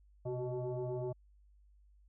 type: tone with frequency modulation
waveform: sine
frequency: 121 Hz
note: B2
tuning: 35 cents flat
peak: -35 dBFS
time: 0.25-1.13 s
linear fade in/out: 10 ms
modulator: 250 Hz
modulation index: 2.1
effects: added 50 Hz sine -61 dBFS peak until 2.08 s